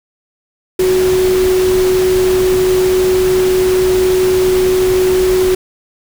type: tone in noise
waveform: sine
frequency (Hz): 370.8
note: F#4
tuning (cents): +4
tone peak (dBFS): -9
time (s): 0.79-5.55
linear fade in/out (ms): 5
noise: pink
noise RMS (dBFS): -22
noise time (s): 0.79-5.55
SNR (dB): +10
effects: none